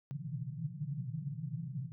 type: band-pass noise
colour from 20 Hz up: pink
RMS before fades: -40 dBFS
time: 0.11-1.92 s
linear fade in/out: 0 ms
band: 120 to 170 Hz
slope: 96 dB/octave
effects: none